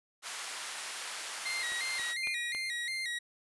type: high-pass noise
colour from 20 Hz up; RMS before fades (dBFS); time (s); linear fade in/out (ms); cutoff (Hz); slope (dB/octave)
pink; -40; 0.22-2.15; 50; 1100; 12
type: tone with vibrato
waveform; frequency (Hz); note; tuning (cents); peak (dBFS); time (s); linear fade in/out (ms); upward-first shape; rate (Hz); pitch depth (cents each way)
30% pulse; 2000; B6; +21; -31; 1.45-3.19; 10; square; 2.8; 82
type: click train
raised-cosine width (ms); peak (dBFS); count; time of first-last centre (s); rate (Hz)
0.3; -27; 4; 1.72-2.549; 3.62
type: tone with exponential decay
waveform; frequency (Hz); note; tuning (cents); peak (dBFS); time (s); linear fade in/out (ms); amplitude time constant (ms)
sine; 2431; D#7; -41; -32; 2.23-3.06; 5; 180
effects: resampled to 24000 Hz